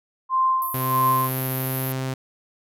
sine tone with tremolo, 1046 Hz, C6, 1 cent flat, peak -16 dBFS, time 0.29-1.3 s, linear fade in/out 50 ms, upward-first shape sine, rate 1.6 Hz, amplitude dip 80%
white band-pass noise, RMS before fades -32 dBFS, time 0.62-1.92 s, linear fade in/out 0 ms, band 11000 to 14000 Hz, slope 96 dB/octave
sawtooth tone with pitch glide, 129.7 to 131.43 Hz, C3 to C3, -15 to +8 cents, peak -21 dBFS, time 0.74-2.14 s, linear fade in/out 5 ms, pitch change +23 cents, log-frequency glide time 0.99-1.76 s
effects none

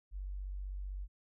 sine tone, 47.83 Hz, G1, 42 cents flat, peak -38 dBFS, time 0.11-1.08 s, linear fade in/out 50 ms, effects none

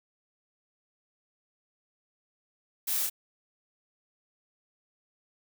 blue noise with echo, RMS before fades -31 dBFS, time 2.87-3.07 s, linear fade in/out 10 ms, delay 29 ms, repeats 1, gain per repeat -2 dB, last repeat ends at 3.099 s, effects none

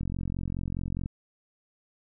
click train, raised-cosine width 5 ms, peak -20 dBFS, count 48, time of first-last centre 0.01-1.059 s, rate 44.8 Hz, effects none

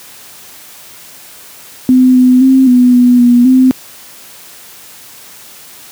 sine tone with pitch steps, 255.4 / 252.8 / 263.8 / 248.2 / 246.1 / 242.2 / 258.2 Hz, C4 / B3 / C4 / B3 / B3 / B3 / C4, -42 / +41 / +14 / +9 / -6 / -34 / -23 cents, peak -3 dBFS, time 1.89-3.71 s, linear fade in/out 0 ms, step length 260 ms, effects white hiss -35 dBFS RMS until 5.91 s + high-pass 80 Hz 12 dB/octave

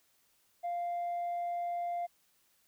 triangle tone with tanh clipping, 697 Hz, F5, 4 cents flat, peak -33 dBFS, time 0.63-2.07 s, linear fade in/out 20 ms, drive 6 dB, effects white hiss -71 dBFS RMS until 2.67 s

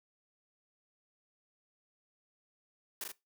white noise with echo, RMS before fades -39 dBFS, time 3.01-3.04 s, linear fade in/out 2 ms, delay 39 ms, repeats 2, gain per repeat -3 dB, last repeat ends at 3.118 s, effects noise-tail reverb RT60 0.2 s tail -19 dB re dry + high-pass 200 Hz 12 dB/octave

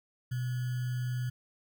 sine tone with sample-and-hold, 124.6 Hz, B2, 16 cents sharp, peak -30 dBFS, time 0.31-1.3 s, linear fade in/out 10 ms, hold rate 1575 Hz, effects none

